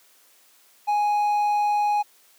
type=tone; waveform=triangle; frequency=830.6 Hz; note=G#5; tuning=in tune; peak=-17 dBFS; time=0.87-2.03 s; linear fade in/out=20 ms; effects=white hiss -57 dBFS RMS until 2.38 s + high-pass 300 Hz 12 dB/octave

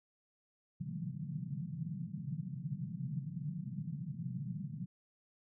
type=band-pass noise; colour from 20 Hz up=white; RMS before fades=-41 dBFS; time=0.8-4.86 s; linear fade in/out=10 ms; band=130 to 180 Hz; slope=48 dB/octave; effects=none

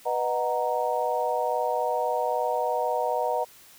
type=chord; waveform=sine; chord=B major seventh; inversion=none; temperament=equal with one note detuned; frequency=493.9 / 617.6 / 740 / 932.3 Hz; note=B4 / D#5 / F#5 / A#5; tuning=0 / -13 / 0 / 0 cents; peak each=-29 dBFS; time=0.05-3.45 s; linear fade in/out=20 ms; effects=white hiss -52 dBFS RMS until 3.78 s

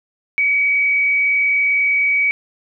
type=tone with frequency modulation; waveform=sine; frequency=2271 Hz; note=C#7; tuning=41 cents sharp; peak=-13 dBFS; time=0.38-2.31 s; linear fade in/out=0 ms; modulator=70.5 Hz; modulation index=0.5; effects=none

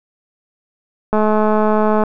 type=click train; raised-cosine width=1 ms; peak=-3 dBFS; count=195; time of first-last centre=1.13-2.037 s; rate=214 Hz; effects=none

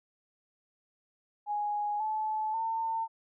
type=tone with pitch steps; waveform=sine; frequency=830.6 / 865.4 / 901.6 Hz; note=G#5 / A5 / A5; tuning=0 / -29 / +42 cents; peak=-29 dBFS; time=1.46-3.08 s; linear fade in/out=50 ms; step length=540 ms; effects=none

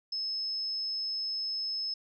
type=tone; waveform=sine; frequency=5200 Hz; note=E8; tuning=24 cents flat; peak=-31 dBFS; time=0.12-1.94 s; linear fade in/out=5 ms; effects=none

